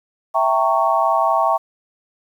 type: chord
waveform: sine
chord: E diminished seventh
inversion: none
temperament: equal with one note detuned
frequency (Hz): 659.3 / 784 / 915.8 / 1108.7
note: E5 / G5 / Bb5 / Db6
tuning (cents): 0 / 0 / -31 / 0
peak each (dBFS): -19 / -20 / -20 / -19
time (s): 0.34-1.58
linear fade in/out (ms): 20
effects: 8-bit